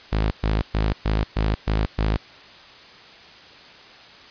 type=tone bursts; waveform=sawtooth; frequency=53.1 Hz; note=G#1; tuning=39 cents sharp; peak=-15 dBFS; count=7; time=0.12-2.17 s; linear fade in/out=10 ms; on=190 ms; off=120 ms; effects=white hiss -45 dBFS RMS until 4.3 s + resampled to 11025 Hz